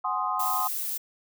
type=chord; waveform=sine; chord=Ab dominant seventh; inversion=third; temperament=equal; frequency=740 / 830.6 / 1046.5 / 1244.5 Hz; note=Gb5 / Ab5 / C6 / Eb6; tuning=0 / 0 / 0 / 0 cents; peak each=-32 / -33 / -29 / -30 dBFS; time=0.04-0.68 s; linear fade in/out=10 ms
type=noise; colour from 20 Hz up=violet; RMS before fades=-31 dBFS; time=0.39-0.98 s; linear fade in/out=10 ms
effects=none